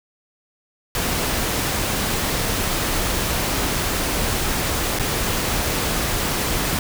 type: noise with dropouts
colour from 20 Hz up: pink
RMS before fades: -22 dBFS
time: 0.95-6.79 s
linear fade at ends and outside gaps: 1 ms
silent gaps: 4.988-4.996 s
effects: none